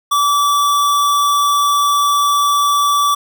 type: tone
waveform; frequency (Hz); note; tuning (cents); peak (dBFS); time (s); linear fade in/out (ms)
square; 1155; D6; -29; -12; 0.11-3.15; 10
effects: none